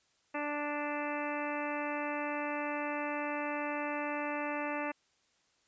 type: harmonic tone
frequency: 293.7 Hz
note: D4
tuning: in tune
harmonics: 1 / 2 / 3 / 4 / 5 / 6 / 7 / 8 / 9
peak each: -39 / -39 / -40 / -43 / -46 / -44 / -45 / -49 / -44 dBFS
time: 0.34-4.92 s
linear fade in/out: 10 ms
effects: white hiss -72 dBFS RMS until 5.67 s + resampled to 16000 Hz